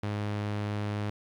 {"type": "tone", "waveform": "sawtooth", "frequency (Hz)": 103.83, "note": "G#2", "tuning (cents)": 0, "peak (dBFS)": -26, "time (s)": [0.03, 1.1], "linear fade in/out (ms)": 5, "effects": ["low-pass 4000 Hz 12 dB/octave", "11-bit"]}